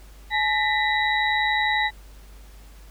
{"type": "tone cluster", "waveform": "sine", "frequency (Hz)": [853, 1834, 1985, 3874], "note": ["G#5", "A#6", "B6", "B7"], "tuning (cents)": [46, -29, 8, -34], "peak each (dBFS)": [-24, -28, -23, -28], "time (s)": [0.3, 1.91], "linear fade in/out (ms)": 50, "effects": ["added 50 Hz sine -43 dBFS peak until 2.9 s", "pink hiss -53 dBFS RMS until 2.9 s"]}